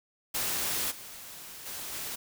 white noise with level steps, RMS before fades -31 / -45 / -39 / -37 dBFS, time 0.34-2.16 s, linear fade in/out 10 ms, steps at 0.9 / 1.65 / 1.92 s, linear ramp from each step 20 ms, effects none

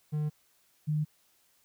triangle / sine tone pair in turn, 151.1 / 151.97 Hz, D3 / D#3, +50 / -40 cents, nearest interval unison, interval 10 cents, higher second, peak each -26 dBFS, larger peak neither, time 0.12-0.3 / 0.87-1.05 s, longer neither, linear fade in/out 20 ms, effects white hiss -68 dBFS RMS until 1.64 s

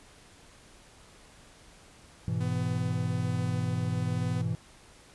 triangle chord, E major, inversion first, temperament just, 103.01 / 123.61 / 164.81 Hz, G#2 / B2 / E3, -14 / +2 / 0 cents, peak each -30 dBFS, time 2.28-4.55 s, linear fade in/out 0 ms
sawtooth tone with tremolo, 250.8 Hz, B3, 27 cents sharp, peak -33 dBFS, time 2.4-4.42 s, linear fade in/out 10 ms, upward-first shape triangle, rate 1.2 Hz, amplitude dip 25%
effects pink hiss -55 dBFS RMS until 5.14 s + resampled to 24000 Hz

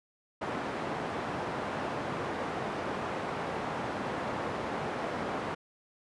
white band-pass noise, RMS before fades -35 dBFS, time 0.41-5.55 s, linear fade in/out 10 ms, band 110 to 1000 Hz, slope 12 dB/octave, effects resampled to 24000 Hz

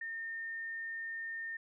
sine tone, 1820 Hz, A#6, 42 cents flat, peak -38 dBFS, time 0.01-1.57 s, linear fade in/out 5 ms, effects none

